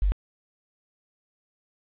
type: tone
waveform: sine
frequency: 48.13 Hz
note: G1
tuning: 31 cents flat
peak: -19 dBFS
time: 0.02-0.12 s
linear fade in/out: 0 ms
effects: resampled to 8000 Hz + 9-bit